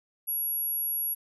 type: tone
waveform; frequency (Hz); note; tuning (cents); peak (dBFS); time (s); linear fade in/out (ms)
sine; 11320; F9; +22; -27; 0.27-1.15; 20
effects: none